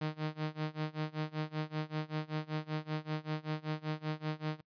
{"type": "tone with tremolo", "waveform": "sawtooth", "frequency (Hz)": 154.5, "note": "D#3", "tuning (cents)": -12, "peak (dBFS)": -28, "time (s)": [0.01, 4.61], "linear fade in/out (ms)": 5, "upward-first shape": "sine", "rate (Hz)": 5.2, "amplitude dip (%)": 95, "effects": ["noise-tail reverb RT60 0.1 s tail -24 dB re dry", "resampled to 11025 Hz"]}